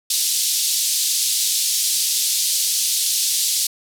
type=band-pass noise; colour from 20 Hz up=pink; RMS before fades=-20 dBFS; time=0.1-3.67 s; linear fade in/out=5 ms; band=3900 to 13000 Hz; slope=24 dB/octave; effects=none